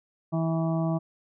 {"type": "harmonic tone", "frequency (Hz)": 163, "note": "E3", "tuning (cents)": -19, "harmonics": [1, 2, 4, 5, 6, 7], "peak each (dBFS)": [-25, -31, -32, -40, -42, -41], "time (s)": [0.32, 0.99], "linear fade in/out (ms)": 20, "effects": []}